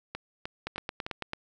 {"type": "two click trains", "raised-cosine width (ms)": 0.3, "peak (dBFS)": [-19, -17], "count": [4, 7], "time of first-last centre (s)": [[0.15, 1.065], [0.67, 1.334]], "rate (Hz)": [3.28, 9.04], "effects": []}